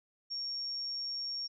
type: tone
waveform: sine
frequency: 5530 Hz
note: F8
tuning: 18 cents flat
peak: -35 dBFS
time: 0.3-1.48 s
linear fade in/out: 20 ms
effects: none